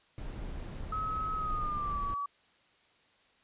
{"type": "noise", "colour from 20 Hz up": "brown", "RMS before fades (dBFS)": -39, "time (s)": [0.18, 2.14], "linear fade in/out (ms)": 0}
{"type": "tone with pitch glide", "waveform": "sine", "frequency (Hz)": [1281, 1141.2], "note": ["E6", "C#6"], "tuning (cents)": [-50, 50], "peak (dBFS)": -32, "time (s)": [0.92, 2.26], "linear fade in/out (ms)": 5, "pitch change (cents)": -200, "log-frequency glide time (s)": [1.35, 2.04]}
{"effects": ["white hiss -66 dBFS RMS until 3.43 s", "resampled to 8000 Hz"]}